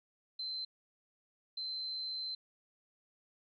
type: tone bursts at uneven times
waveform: sine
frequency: 4087 Hz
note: C8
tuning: 41 cents flat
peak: -37 dBFS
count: 2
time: 0.39-0.65 / 1.57-2.35 s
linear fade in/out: 5 ms
effects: none